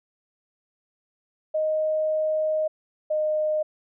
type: tone pair in turn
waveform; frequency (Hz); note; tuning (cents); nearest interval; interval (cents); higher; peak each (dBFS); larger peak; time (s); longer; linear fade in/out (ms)
sine; 622.3 / 614.8; D#5 / D#5; 0 / -21; unison; 21; first; -21; neither; 1.54-2.68 / 3.1-3.63; first; 10
effects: none